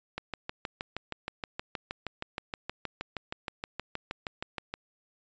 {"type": "click train", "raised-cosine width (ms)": 0.3, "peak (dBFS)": -18, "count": 30, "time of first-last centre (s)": [0.18, 4.74], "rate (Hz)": 6.36, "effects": ["resampled to 16000 Hz"]}